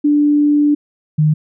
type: tone pair in turn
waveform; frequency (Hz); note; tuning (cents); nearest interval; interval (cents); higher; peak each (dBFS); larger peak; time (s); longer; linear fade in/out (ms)
sine; 293.7 / 153.09; D4 / D#3; 0 / -28; major seventh; 1128; first; -9; neither; 0.04-0.75 / 1.18-1.34; first; 10
effects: none